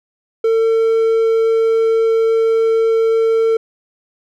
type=tone; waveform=triangle; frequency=450.6 Hz; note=A4; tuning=41 cents sharp; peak=-9 dBFS; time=0.44-3.57 s; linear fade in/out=5 ms; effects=none